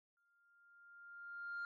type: tone with exponential growth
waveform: sine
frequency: 1400 Hz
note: F6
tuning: 4 cents sharp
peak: -38 dBFS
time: 0.17-1.65 s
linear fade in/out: 1 ms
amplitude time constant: 320 ms
effects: tanh soft clip ceiling -39 dBFS